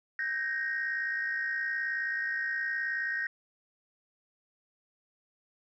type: tone cluster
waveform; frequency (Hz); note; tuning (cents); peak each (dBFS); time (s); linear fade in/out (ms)
sine; 1546 / 1605 / 1869; G6 / G6 / A#6; -24 / +40 / +4; -35 / -36 / -31; 0.19-3.27; 2
effects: tanh soft clip ceiling -23 dBFS